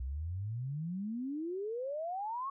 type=exponential sweep; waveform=sine; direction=up; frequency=61 to 1125 Hz; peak=-35 dBFS; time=0-2.5 s; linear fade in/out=5 ms; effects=none